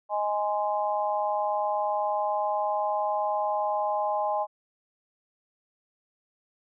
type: chord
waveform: sine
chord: Ab major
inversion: second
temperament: just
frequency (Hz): 623 / 830.6 / 1038.3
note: Eb5 / Ab5 / C6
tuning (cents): +2 / 0 / -14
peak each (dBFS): -29 / -27 / -32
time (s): 0.09-4.47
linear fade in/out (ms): 50
effects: none